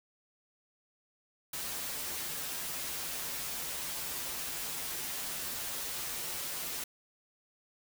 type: noise with comb filter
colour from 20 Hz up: white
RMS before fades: -38 dBFS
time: 1.53-6.84 s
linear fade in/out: 5 ms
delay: 9.7 ms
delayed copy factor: -0.65
effects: none